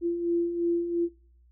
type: beating tone pair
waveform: sine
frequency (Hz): 340 / 342.9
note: F4 / F4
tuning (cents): -46 / -32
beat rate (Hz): 2.9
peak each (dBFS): -33 / -25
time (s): 0.01-1.09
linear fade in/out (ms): 50
effects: noise-tail reverb RT60 0.5 s tail -21 dB re dry + added 60 Hz sine -56 dBFS peak until 1.51 s